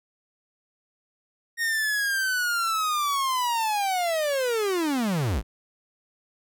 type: linear sweep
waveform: 45% pulse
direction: down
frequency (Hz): 1865 to 40.29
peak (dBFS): -23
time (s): 1.57-5.43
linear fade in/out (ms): 50
effects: none